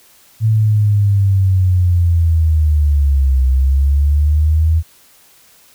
sine linear two-way sweep, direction down then up, 111.5 to 64.4 to 81.6 Hz, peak -9 dBFS, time 0.4-4.83 s, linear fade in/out 50 ms, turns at 3.45 s, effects white hiss -48 dBFS RMS until 5.74 s

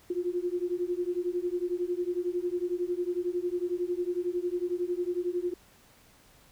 sine beating tone pair, 349.2 / 360.2 Hz, F4 / F#4, 0 / -46 cents, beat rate 11 Hz, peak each -31 dBFS, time 0.1-5.54 s, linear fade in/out 5 ms, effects pink hiss -59 dBFS RMS until 6.51 s

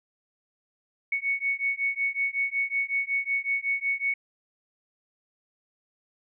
sine beating tone pair, 2217 / 2222.4 Hz, C#7 / C#7, 0 / +4 cents, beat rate 5.4 Hz, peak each -28 dBFS, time 1.12-4.14 s, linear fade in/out 5 ms, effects none

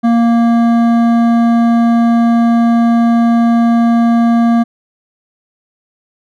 sine tone with hard clipping, 233.1 Hz, A#3, in tune, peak -9 dBFS, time 0.03-4.64 s, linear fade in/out 20 ms, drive 11 dB, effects none

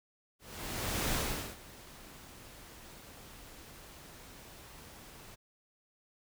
pink noise with ADSR envelope, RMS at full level -32 dBFS, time 0.39-5.36 s, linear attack 730 ms, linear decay 440 ms, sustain -20 dB, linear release 23 ms, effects none

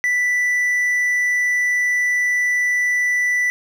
triangle tone, 1975.5 Hz, B6, in tune, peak -14 dBFS, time 0.04-3.5 s, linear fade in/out 0 ms, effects none

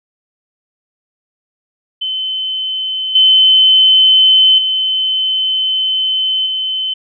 sine tone with level steps, 3058 Hz, G7, 44 cents flat, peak -16 / -5 / -12 / -15 dBFS, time 2.01-6.94 s, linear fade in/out 10 ms, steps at 3.15 / 4.58 / 6.46 s, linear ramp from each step 5 ms, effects none

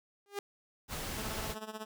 sawtooth tone with exponential growth, 403.9 Hz, G#4, 48 cents flat, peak -28 dBFS, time 0.26-0.39 s, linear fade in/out 1 ms, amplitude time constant 27 ms
pink noise, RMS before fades -39 dBFS, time 0.88-1.56 s, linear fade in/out 50 ms
10% pulse tone with tremolo, 216.9 Hz, A3, 25 cents flat, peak -30 dBFS, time 1.18-1.85 s, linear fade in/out 2 ms, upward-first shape sine, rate 16 Hz, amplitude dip 80%
effects none

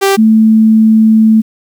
sawtooth / sine tone pair in turn, 392 / 220 Hz, G4 / A3, 0 / 0 cents, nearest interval minor seventh, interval 1000 cents, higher first, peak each -3 dBFS, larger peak neither, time 0.01-0.17 / 0.17-1.42 s, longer second, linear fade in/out 20 ms, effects 7-bit

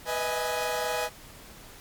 sawtooth chord, E major seventh, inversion second, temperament equal with one note detuned, 493.9 / 622.3 / 646.8 / 830.6 Hz, B4 / D#5 / E5 / G#5, 0 / 0 / -33 / 0 cents, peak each -28 / -29 / -33 / -28 dBFS, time 0.05-1.1 s, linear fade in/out 50 ms, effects pink hiss -48 dBFS RMS until 1.8 s + MP3 96 kbps

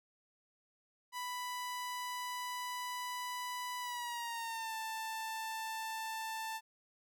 sawtooth tone with pitch glide, 990 to 887.1 Hz, B5 to A5, +4 to +14 cents, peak -35 dBFS, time 1.12-6.61 s, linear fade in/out 50 ms, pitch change -190 cents, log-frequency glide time 3.8-4.74 s, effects none

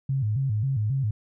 sine tone with vibrato, 120 Hz, B2, 49 cents flat, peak -22 dBFS, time 0.09-1.11 s, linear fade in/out 5 ms, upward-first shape square, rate 3.7 Hz, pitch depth 210 cents each way, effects none

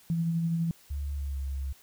sine tone with tremolo, 166.4 Hz, E3, 17 cents sharp, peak -24 dBFS, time 0.1-0.71 s, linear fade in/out 0 ms, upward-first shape sine, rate 12 Hz, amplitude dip 30%
sine tone with pitch glide, 71.2 to 68.18 Hz, C#2 to C#2, +47 to -28 cents, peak -30 dBFS, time 0.9-1.73 s, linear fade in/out 10 ms, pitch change -75 cents, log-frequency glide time 1.16-1.38 s
effects white hiss -58 dBFS RMS until 1.82 s

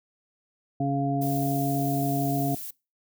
harmonic tone, 139.3 Hz, C#3, 9 cents sharp, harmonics 1 / 2 / 3 / 5, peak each -27 / -27 / -37 / -29 dBFS, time 0.8-2.55 s, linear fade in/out 5 ms
violet noise, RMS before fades -37 dBFS, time 1.21-2.71 s, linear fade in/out 10 ms
effects noise-tail reverb RT60 0.3 s tail -24 dB re dry

